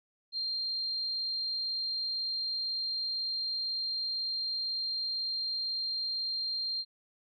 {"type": "tone", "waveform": "sine", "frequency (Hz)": 4186, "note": "C8", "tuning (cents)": 0, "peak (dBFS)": -31, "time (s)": [0.32, 6.85], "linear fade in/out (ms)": 50, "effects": []}